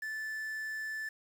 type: tone with quantisation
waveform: triangle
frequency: 1751 Hz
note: A6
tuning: 9 cents flat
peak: -34 dBFS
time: 0.02-1.09 s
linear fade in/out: 5 ms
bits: 9
effects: none